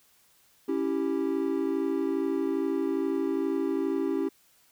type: chord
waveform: triangle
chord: C# diminished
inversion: none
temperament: equal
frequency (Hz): 277.2 / 329.6 / 392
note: C#4 / E4 / G4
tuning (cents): 0 / 0 / 0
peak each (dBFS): -28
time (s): 0.68-4.29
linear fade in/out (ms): 10
effects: white hiss -63 dBFS RMS until 4.71 s